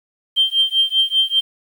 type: tone with tremolo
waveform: sine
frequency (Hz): 3152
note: G7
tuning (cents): +9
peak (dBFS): -9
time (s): 0.36-1.41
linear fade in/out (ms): 20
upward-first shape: triangle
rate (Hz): 5.1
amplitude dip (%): 100
effects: tanh soft clip ceiling -5 dBFS + 7-bit